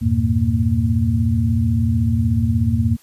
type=tone cluster; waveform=sine; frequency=84.1 / 100.9 / 117.4 / 229.9 Hz; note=E2 / G#2 / A#2 / A#3; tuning=+35 / -49 / +13 / -24 cents; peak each=-20 dBFS; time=0.01-2.97 s; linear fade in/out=20 ms; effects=white hiss -52 dBFS RMS until 3.02 s + resampled to 32000 Hz